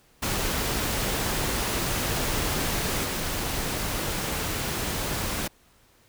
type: noise with level steps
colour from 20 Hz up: pink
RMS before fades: -27 / -29 dBFS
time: 0.22-5.48 s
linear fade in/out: 10 ms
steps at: 3.04 s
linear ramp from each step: 20 ms
effects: pink hiss -60 dBFS RMS until 6.08 s